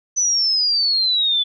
sine exponential sweep, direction down, 6070 to 3452 Hz, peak -15 dBFS, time 0.16-1.44 s, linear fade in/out 20 ms, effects none

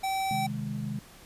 square tone, 771 Hz, G5, 29 cents flat, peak -28 dBFS, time 0.03-0.47 s, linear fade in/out 10 ms
sine chord, Ab major, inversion first, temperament equal, 130.81 / 155.56 / 207.7 Hz, C3 / Eb3 / Ab3, 0 / 0 / 0 cents, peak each -35 / -37 / -34 dBFS, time 0.31-0.99 s, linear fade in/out 2 ms
effects pink hiss -52 dBFS RMS until 1.25 s + resampled to 32000 Hz

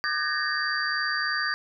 sine tone cluster, 1200 / 1535 / 1678 / 1838 / 4666 Hz, D6 / G6 / G#6 / A#6 / D8, +37 / -37 / +17 / -25 / -12 cents, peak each -31 dBFS, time 0.04-1.54 s, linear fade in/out 0 ms, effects none

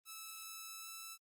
5% pulse tone with pitch glide, 1309 to 1317.3 Hz, E6 to E6, -13 to -2 cents, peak -36 dBFS, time 0.05-1.18 s, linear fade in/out 50 ms, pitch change +11 cents, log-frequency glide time 0.8-0.86 s, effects Opus 32 kbps

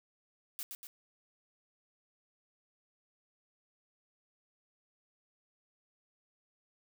blue noise with echo, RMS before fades -40 dBFS, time 0.59-0.63 s, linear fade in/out 0 ms, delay 120 ms, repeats 2, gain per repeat -4 dB, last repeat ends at 0.87 s, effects none

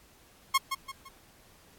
sawtooth tone with echo, 1081 Hz, C#6, 44 cents flat, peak -17 dBFS, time 0.54-0.58 s, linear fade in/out 10 ms, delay 170 ms, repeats 3, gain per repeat -8 dB, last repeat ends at 1.09 s, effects pink hiss -59 dBFS RMS until 1.78 s + AAC 64 kbps

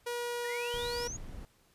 sawtooth tone, 480.2 Hz, B4, 49 cents flat, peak -30 dBFS, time 0.06-1.08 s, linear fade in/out 10 ms
sine exponential sweep, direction up, 1798 to 6860 Hz, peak -39 dBFS, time 0.44-1.17 s, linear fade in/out 10 ms
brown noise, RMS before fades -44 dBFS, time 0.74-1.45 s, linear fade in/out 0 ms
effects pink hiss -67 dBFS RMS until 1.74 s + resampled to 32000 Hz

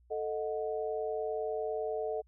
sine chord, D# diminished, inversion second, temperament equal with one note detuned, 440 / 622.3 / 732.3 Hz, A4 / D#5 / F#5, 0 / 0 / -18 cents, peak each -34 / -37 / -40 dBFS, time 0.1-2.22 s, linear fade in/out 20 ms, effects added 60 Hz sine -61 dBFS peak until 2.27 s

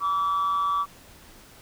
sine tone with amplitude modulation, 1149 Hz, D6, 38 cents flat, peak -17 dBFS, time 0-0.86 s, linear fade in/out 50 ms, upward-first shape sine, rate 178 Hz, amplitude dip 60%, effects tanh soft clip ceiling -19 dBFS + pink hiss -50 dBFS RMS until 1.61 s

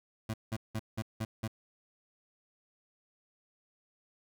25% pulse tone bursts, 110 Hz, A2, in tune, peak -29 dBFS, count 6, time 0.29-1.478 s, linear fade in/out 5 ms, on 48 ms, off 180 ms, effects none

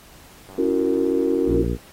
click train, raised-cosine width 1 ms, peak -30 dBFS, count 104, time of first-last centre 0.49-1.567 s, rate 95.6 Hz
sine chord, F# dominant seventh, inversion second, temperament just, 277.5 / 333 / 370 / 462.5 Hz, C#4 / E4 / F#4 / A#4, +2 / +18 / 0 / -14 cents, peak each -23 dBFS, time 0.58-1.64 s, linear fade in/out 5 ms
harmonic tone, 58.9 Hz, A#1, 19 cents sharp, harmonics 1 / 2 / 3 / 4 / 5 / 6 / 7 / 8, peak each -24 / -27 / -29 / -30 / -31 / -32 / -32 / -33 dBFS, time 1.46-1.78 s, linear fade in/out 50 ms
effects pink hiss -48 dBFS RMS until 1.92 s + AAC 48 kbps

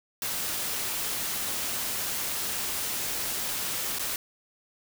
white noise with dropouts, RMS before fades -31 dBFS, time 0.22-4.16 s, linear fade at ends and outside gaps 1 ms, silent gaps 3.986-3.994 s, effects none

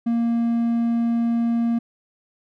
triangle tone, 233.1 Hz, A#3, in tune, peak -16 dBFS, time 0.06-1.79 s, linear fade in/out 10 ms, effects none

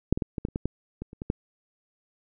clicks, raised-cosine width 3 ms, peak -6 / -16 / -14 / -17 / -13 / -30 / -15 / -13 / -21 / -30 / -21 / -11 dBFS, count 12, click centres 0.126 / 0.175 / 0.222 / 0.382 / 0.451 / 0.486 / 0.559 / 0.656 / 1.02 / 1.131 / 1.219 / 1.301 s, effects none

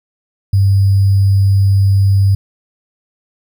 sine tone with sample-and-hold, 98 Hz, G2, in tune, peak -7 dBFS, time 0.53-2.35 s, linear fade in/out 5 ms, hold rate 4900 Hz, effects none

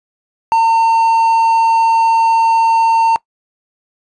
triangle tone with quantisation, 908 Hz, A#5, 46 cents flat, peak -6 dBFS, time 0.52-3.16 s, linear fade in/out 0 ms, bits 6, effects noise-tail reverb RT60 0.1 s tail -21 dB re dry + resampled to 22050 Hz

